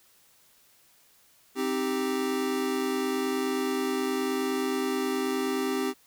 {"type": "chord", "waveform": "square", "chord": "C minor", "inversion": "none", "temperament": "equal", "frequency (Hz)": [261.6, 311.1, 392], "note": ["C4", "Eb4", "G4"], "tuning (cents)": [0, 0, 0], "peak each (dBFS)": [-31, -35, -30], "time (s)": [1.55, 5.94], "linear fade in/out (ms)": 50, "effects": ["white hiss -61 dBFS RMS until 6.06 s"]}